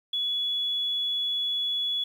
sine tone, 3395 Hz, G#7, 37 cents sharp, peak -25 dBFS, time 0.13-2.04 s, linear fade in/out 5 ms, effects 9-bit

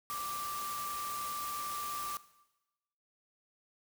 sine tone in noise, 1174.7 Hz, D6, in tune, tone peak -37 dBFS, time 0.1-2.17 s, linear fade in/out 0 ms, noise white, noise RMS -43 dBFS, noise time 0.1-2.17 s, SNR +3 dB, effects noise-tail reverb RT60 1.0 s tail -17 dB re dry

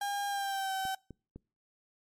35% pulse tone with pitch glide, 807 to 767 Hz, G#5 to G5, -50 to -38 cents, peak -30 dBFS, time 0.01-0.95 s, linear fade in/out 5 ms, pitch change -88 cents, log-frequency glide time 0.28-0.73 s
clicks, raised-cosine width 3 ms, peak -34 / -32 / -32 dBFS, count 3, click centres 0.853 / 1.107 / 1.36 s
effects noise-tail reverb RT60 0.4 s tail -26 dB re dry + MP3 64 kbps

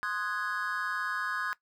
triangle chord, Ab dominant seventh, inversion first, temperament equal, 1046.5 / 1244.5 / 1480 / 1661.2 Hz, C6 / Eb6 / Gb6 / Ab6, 0 / 0 / 0 / 0 cents, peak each -37 / -35 / -34 / -32 dBFS, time 0.03-1.53 s, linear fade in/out 0 ms, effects noise-tail reverb RT60 0.1 s tail -18 dB re dry

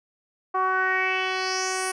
10% pulse tone with low-pass filter sweep, 375 Hz, F#4, 23 cents sharp, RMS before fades -25 dBFS, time 0.54-1.92 s, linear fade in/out 10 ms, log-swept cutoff 990 to 10000 Hz, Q 3.8, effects none

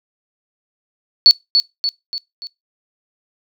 sine tone with echo, 4435 Hz, C#8, in tune, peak -3 dBFS, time 1.26-1.31 s, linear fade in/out 0 ms, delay 290 ms, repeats 4, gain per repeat -6 dB, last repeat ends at 2.47 s, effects noise-tail reverb RT60 0.2 s tail -24 dB re dry

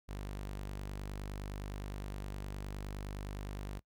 sawtooth tone, 49.7 Hz, G1, 25 cents sharp, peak -36 dBFS, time 0.08-3.8 s, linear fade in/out 20 ms, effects noise-tail reverb RT60 0.1 s tail -22 dB re dry

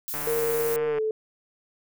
violet noise, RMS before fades -32 dBFS, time 0.08-0.76 s, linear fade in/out 0 ms
click train, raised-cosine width 0.5 ms, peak -21 dBFS, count 126, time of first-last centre 0.14-0.985 s, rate 148 Hz
sine tone with pitch glide, 461.8 to 435.9 Hz, A#4 to A4, -16 to -16 cents, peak -23 dBFS, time 0.27-1.11 s, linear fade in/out 2 ms, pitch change -100 cents, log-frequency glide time 0.87-0.98 s
effects none

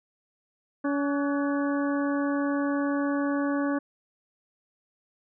harmonic tone with a mistuned harmonic, 283.6 Hz, C#4, 40 cents sharp, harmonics 1 / 2 / 3 / 4 / 5 / 6, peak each -25 / -32 / -39 / -36 / -38 / -40 dBFS, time 0.84-3.79 s, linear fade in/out 10 ms, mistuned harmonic 5, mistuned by +77 cents, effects none

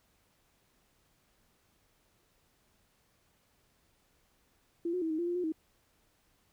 sine tone with pitch steps, 339.7 / 362.7 / 323.1 / 313.7 / 345 / 349.7 / 358.5 / 317.4 Hz, F4 / F#4 / E4 / D#4 / F4 / F4 / F4 / D#4, -48 / -34 / -35 / +14 / -21 / +2 / +45 / +35 cents, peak -30 dBFS, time 4.85-5.522 s, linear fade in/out 5 ms, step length 84 ms, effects pink hiss -71 dBFS RMS until 6.52 s

